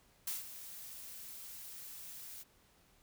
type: noise with ADSR envelope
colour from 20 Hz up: blue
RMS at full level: -37 dBFS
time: 0.27-2.44 s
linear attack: 5 ms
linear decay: 160 ms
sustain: -12 dB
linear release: 27 ms
effects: pink hiss -68 dBFS RMS until 3.02 s